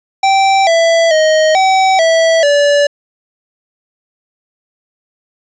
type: tone with pitch steps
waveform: square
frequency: 778 / 664 / 625 / 763 / 655 / 577 Hz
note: G5 / E5 / D#5 / G5 / E5 / D5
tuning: -13 / +12 / +8 / -47 / -11 / -31 cents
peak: -8 dBFS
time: 0.23-2.87 s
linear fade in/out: 5 ms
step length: 440 ms
effects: resampled to 16000 Hz + 7-bit